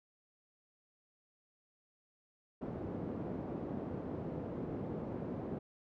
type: band-pass noise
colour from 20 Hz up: pink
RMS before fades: -41 dBFS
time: 2.61-5.59 s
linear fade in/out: 10 ms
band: 150 to 450 Hz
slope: 12 dB/octave
effects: none